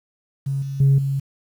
sine tone with level steps, 137.4 Hz, C#3, 15 cents flat, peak -20 / -25 / -10 / -19 dBFS, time 0.46-1.2 s, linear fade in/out 10 ms, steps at 0.62 / 0.8 / 0.98 s, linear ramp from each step 5 ms, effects tanh soft clip ceiling -9 dBFS + 8-bit

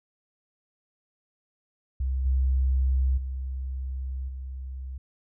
sine tone with level steps, 65.41 Hz, C2, in tune, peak -24 / -20 / -29 / -33 dBFS, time 2-4.98 s, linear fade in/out 5 ms, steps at 2.25 / 3.17 / 4.28 s, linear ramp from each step 10 ms, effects none

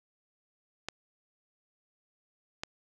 clicks, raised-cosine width 0.2 ms, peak -17 dBFS, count 2, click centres 0.886 / 2.635 s, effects none

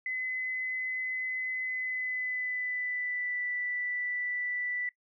sine tone with pitch glide, 2027 to 1973.9 Hz, B6 to B6, +45 to -1 cents, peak -31 dBFS, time 0.06-4.89 s, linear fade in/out 2 ms, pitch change -46 cents, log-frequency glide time 1.68-3.44 s, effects noise-tail reverb RT60 0.1 s tail -19 dB re dry

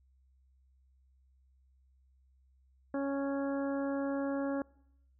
harmonic tone, 277.2 Hz, C#4, in tune, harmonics 1 / 2 / 3 / 4 / 5 / 6, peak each -33 / -36 / -45 / -47 / -48 / -49 dBFS, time 2.94-4.62 s, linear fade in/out 2 ms, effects noise-tail reverb RT60 0.8 s tail -24 dB re dry + added 65 Hz sine -64 dBFS peak until 5.19 s

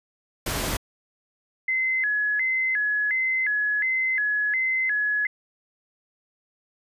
pink noise, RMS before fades -27 dBFS, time 0.46-0.77 s, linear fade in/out 5 ms
sine tone with vibrato, 1864.7 Hz, A#6, in tune, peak -21 dBFS, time 1.68-5.27 s, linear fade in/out 5 ms, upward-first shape square, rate 1.4 Hz, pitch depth 170 cents each way
effects resampled to 32000 Hz

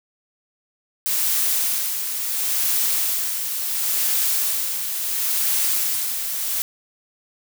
blue noise with tremolo, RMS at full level -20 dBFS, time 1.06-6.62 s, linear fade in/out 0 ms, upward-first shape sine, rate 0.72 Hz, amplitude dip 50%, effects none

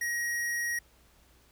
square tone, 1892 Hz, A#6, 25 cents sharp, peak -30 dBFS, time 0.01-0.79 s, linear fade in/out 5 ms, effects added 60 Hz sine -64 dBFS peak until 1.51 s + pink hiss -63 dBFS RMS until 1.51 s

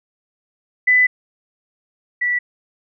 sine tone pair in turn, 1999 / 1957.9 Hz, B6 / B6, +20 / -16 cents, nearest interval unison, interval 36 cents, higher first, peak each -10 / -16 dBFS, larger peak first, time 0.87-1.07 / 2.21-2.39 s, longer first, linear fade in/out 10 ms, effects none

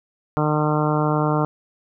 harmonic tone, 151.5 Hz, D#3, 46 cents flat, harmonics 1 / 2 / 3 / 4 / 5 / 6 / 7 / 8 / 9, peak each -21 / -24 / -26 / -27 / -28 / -29 / -29 / -30 / -31 dBFS, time 0.37-1.45 s, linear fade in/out 0 ms, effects none

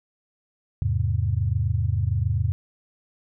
sine chord, E augmented, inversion none, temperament equal, 82.41 / 103.83 / 130.81 Hz, E2 / G#2 / B#2, 0 / 0 / 0 cents, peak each -25 / -23 / -27 dBFS, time 0.82-2.52 s, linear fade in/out 0 ms, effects none

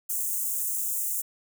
white high-pass noise, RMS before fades -29 dBFS, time 0.09-1.22 s, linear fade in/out 10 ms, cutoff 6800 Hz, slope 48 dB/octave, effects none

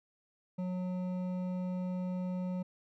triangle tone with hard clipping, 182.3 Hz, F#3, 25 cents flat, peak -35 dBFS, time 0.58-2.63 s, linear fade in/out 10 ms, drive 13 dB, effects none

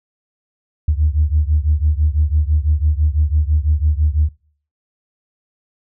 sine beating tone pair, 73.6 / 79.6 Hz, D2 / D#2, +4 / +40 cents, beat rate 6 Hz, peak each -14 / -16 dBFS, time 0.88-4.29 s, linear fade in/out 5 ms, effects noise-tail reverb RT60 0.5 s tail -23 dB re dry + tanh soft clip ceiling -5 dBFS

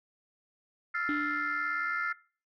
sine chord, F major seventh, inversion third, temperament equal, 1318.5 / 1396.9 / 1760 / 2093 Hz, E6 / F6 / A6 / C7, 0 / 0 / 0 / 0 cents, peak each -36 / -32 / -36 / -35 dBFS, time 0.94-2.13 s, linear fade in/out 10 ms
sine tone with exponential decay, 294.9 Hz, D4, 7 cents sharp, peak -27 dBFS, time 1.09-2.06 s, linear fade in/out 1 ms, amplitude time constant 210 ms
effects noise-tail reverb RT60 0.4 s tail -21 dB re dry + tanh soft clip ceiling -22 dBFS

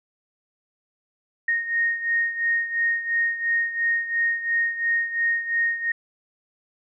sine beating tone pair, 1856 / 1858.9 Hz, A#6 / A#6, -8 / -5 cents, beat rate 2.9 Hz, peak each -22 / -27 dBFS, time 1.48-5.92 s, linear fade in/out 5 ms, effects none

